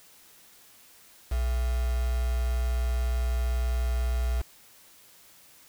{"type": "tone with quantisation", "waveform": "sine", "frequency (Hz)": 61, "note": "B1", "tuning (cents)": -21, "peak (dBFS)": -24, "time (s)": [1.31, 4.42], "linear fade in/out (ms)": 10, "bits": 6, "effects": ["white hiss -55 dBFS RMS until 5.68 s"]}